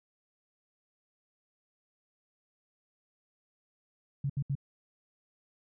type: tone bursts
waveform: sine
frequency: 139.1 Hz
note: C#3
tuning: 6 cents sharp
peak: -28 dBFS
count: 3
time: 4.24-4.553 s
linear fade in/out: 5 ms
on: 57 ms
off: 71 ms
effects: none